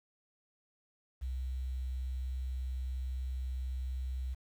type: tone with quantisation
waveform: sine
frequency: 64.2 Hz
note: C2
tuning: 32 cents flat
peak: -34 dBFS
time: 1.21-4.35 s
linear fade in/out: 20 ms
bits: 10
effects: none